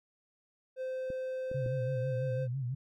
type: tone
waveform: triangle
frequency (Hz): 518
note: C5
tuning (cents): -17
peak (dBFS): -32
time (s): 0.76-2.48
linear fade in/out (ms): 50
type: clicks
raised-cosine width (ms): 3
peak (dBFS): -30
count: 3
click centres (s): 1.103 / 1.515 / 1.662
type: tone with vibrato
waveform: sine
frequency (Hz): 128.7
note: C3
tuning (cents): -28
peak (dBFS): -32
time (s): 1.54-2.75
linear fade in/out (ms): 10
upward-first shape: sine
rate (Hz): 6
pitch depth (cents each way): 120
effects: none